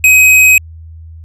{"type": "tone", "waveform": "square", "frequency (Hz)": 2528, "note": "D#7", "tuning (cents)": 27, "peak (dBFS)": -4, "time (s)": [0.04, 0.58], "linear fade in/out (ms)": 2, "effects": ["added 81 Hz sine -29 dBFS peak until 1.24 s", "resampled to 32000 Hz"]}